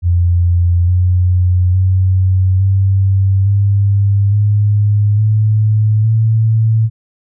sine tone with pitch steps, 87.31 / 90.39 / 93.58 / 96.88 / 100.29 / 103.83 / 107.49 / 111.28 Hz, F2 / F#2 / F#2 / G2 / G2 / G#2 / A2 / A2, 0 / -40 / +20 / -20 / +40 / 0 / -40 / +20 cents, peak -8 dBFS, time 0.02-6.9 s, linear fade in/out 50 ms, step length 860 ms, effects none

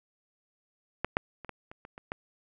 clicks, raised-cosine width 0.5 ms, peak -13 / -9 / -28 / -23 / -29 / -30 / -29 / -18 dBFS, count 8, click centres 1.046 / 1.169 / 1.447 / 1.493 / 1.715 / 1.851 / 1.979 / 2.119 s, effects none

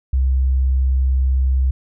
sine tone, 65.41 Hz, C2, in tune, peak -13 dBFS, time 0.13-1.71 s, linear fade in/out 5 ms, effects none

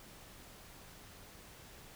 silence, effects pink hiss -55 dBFS RMS until 1.95 s

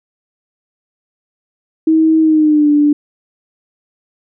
sine tone with pitch glide, 318.8 to 294 Hz, D#4 to D4, +42 to +2 cents, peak -7 dBFS, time 1.87-2.93 s, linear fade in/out 5 ms, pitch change -140 cents, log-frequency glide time 2.2-2.7 s, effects none

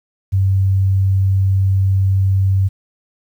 sine tone, 96.3 Hz, G2, 30 cents flat, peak -11 dBFS, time 0.32-2.69 s, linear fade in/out 20 ms, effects 8-bit

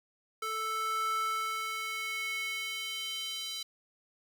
square tone with high-pass filter sweep, 440 Hz, A4, in tune, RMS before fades -35 dBFS, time 0.42-3.63 s, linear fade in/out 5 ms, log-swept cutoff 960 to 3700 Hz, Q 3.5, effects none

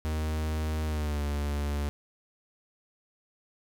45% pulse tone with pitch glide, 77.78 to 72.57 Hz, D#2 to D2, 0 to -20 cents, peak -28 dBFS, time 0.05-1.89 s, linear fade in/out 0 ms, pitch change -120 cents, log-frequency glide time 0.85-1.23 s, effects none

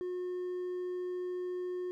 triangle tone with hard clipping, 361.4 Hz, F#4, 41 cents flat, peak -35 dBFS, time 0.01-1.91 s, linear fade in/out 0 ms, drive 5 dB, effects none

